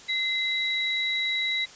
sine tone pair together, 2063 / 3894 Hz, C7 / B7, -25 / -25 cents, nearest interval major seventh, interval 1100 cents, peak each -27 dBFS, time 0.08-1.66 s, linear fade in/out 20 ms, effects white hiss -47 dBFS RMS until 1.75 s + resampled to 16000 Hz

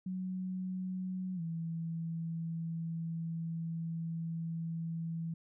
sine tone with pitch glide, 185.1 to 164.91 Hz, F#3 to E3, +1 to +1 cents, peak -35 dBFS, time 0.06-5.34 s, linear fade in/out 5 ms, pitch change -200 cents, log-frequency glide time 1.35-1.41 s, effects none

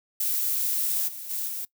violet noise with level steps, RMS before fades -26 / -38 / -30 / -33 dBFS, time 0.2-1.65 s, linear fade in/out 5 ms, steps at 1.07 / 1.29 / 1.47 s, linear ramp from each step 20 ms, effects noise-tail reverb RT60 0.1 s tail -21 dB re dry

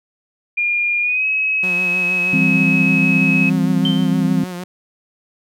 sine tone with pitch glide, 2415 to 2559 Hz, D7 to D#7, +48 to +48 cents, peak -15 dBFS, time 0.57-3.5 s, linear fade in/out 10 ms, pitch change +100 cents, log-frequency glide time 1.01-1.25 s
sawtooth tone with vibrato, 179.5 Hz, F3, 48 cents sharp, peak -22 dBFS, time 1.63-4.64 s, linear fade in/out 5 ms, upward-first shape sine, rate 6.4 Hz, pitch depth 43 cents each way
sine chord, C major, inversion first, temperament equal, 164.81 / 196 / 261.6 Hz, E3 / G3 / C4, 0 / 0 / 0 cents, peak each -18 dBFS, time 2.33-4.44 s, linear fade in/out 5 ms
sine tone with exponential decay, 3115 Hz, G7, 12 cents flat, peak -16 dBFS, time 3.85-4.24 s, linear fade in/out 2 ms, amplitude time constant 84 ms
effects none

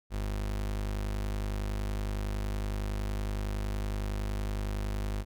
35% pulse tone, 50.8 Hz, G#1, 38 cents flat, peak -29 dBFS, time 0.1-5.25 s, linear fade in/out 50 ms, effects none

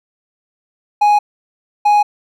triangle tone bursts at uneven times, 830.6 Hz, G#5, in tune, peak -6 dBFS, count 2, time 1.01-1.19 / 1.85-2.03 s, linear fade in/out 10 ms, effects none

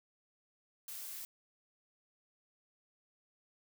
blue noise, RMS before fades -45 dBFS, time 0.88-1.25 s, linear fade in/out 2 ms, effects none

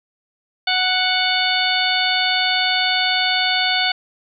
harmonic tone with a mistuned harmonic, 740 Hz, F#5, in tune, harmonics 1 / 2 / 3 / 4 / 5 / 6, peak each -23 / -23 / -23 / -23 / -23 / -23 dBFS, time 0.67-3.92 s, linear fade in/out 5 ms, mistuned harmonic 5, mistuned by -59 cents, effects none

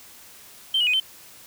sine tone with pitch steps, 3123 / 2920 / 2494 / 3089 Hz, G7 / F#7 / D#7 / G7, -7 / -24 / +3 / -26 cents, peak -17 dBFS, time 0.74-1 s, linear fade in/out 5 ms, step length 65 ms, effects tanh soft clip ceiling -14 dBFS + white hiss -47 dBFS RMS until 1.46 s

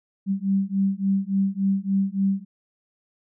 sine beating tone pair, 193.4 / 196.9 Hz, G3 / G3, -23 / +8 cents, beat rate 3.5 Hz, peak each -23 dBFS, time 0.26-2.45 s, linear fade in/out 50 ms, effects none

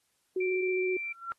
sine tone with vibrato, 370 Hz, F#4, in tune, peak -27 dBFS, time 0.36-0.97 s, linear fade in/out 5 ms, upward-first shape sine, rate 15 Hz, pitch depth 12 cents each way
sine tone, 2349 Hz, D7, in tune, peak -33 dBFS, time 0.4-1.13 s, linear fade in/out 10 ms
sine tone with exponential growth, 1362 Hz, F6, 44 cents flat, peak -29 dBFS, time 1.03-1.32 s, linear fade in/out 0 ms, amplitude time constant 63 ms
effects white hiss -74 dBFS RMS until 1.38 s + AAC 32 kbps

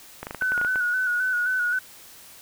clicks, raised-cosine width 0.5 ms, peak -17 dBFS, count 10, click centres 0.23 / 0.269 / 0.309 / 0.347 / 0.422 / 0.52 / 0.578 / 0.614 / 0.648 / 0.758 s
sine tone with vibrato, 1480 Hz, F#6, in tune, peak -21 dBFS, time 0.41-1.79 s, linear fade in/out 5 ms, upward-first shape square, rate 3.8 Hz, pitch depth 35 cents each way
effects white hiss -47 dBFS RMS until 2.41 s

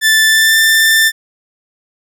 sawtooth tone with pitch glide, 1760 to 1781.5 Hz, A6 to A6, 0 to +21 cents, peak -4 dBFS, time 0.01-1.12 s, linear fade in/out 50 ms, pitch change +21 cents, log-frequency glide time 0.27-0.57 s, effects none

